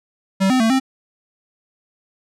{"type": "tone with pitch steps", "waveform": "square", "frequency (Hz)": [192.3, 256.9, 224, 264.1], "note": ["G3", "C4", "A3", "C4"], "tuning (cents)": [-33, -32, 31, 16], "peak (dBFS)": -14, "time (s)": [0.4, 0.8], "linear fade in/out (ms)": 20, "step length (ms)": 100, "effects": ["low-pass 9000 Hz 12 dB/octave"]}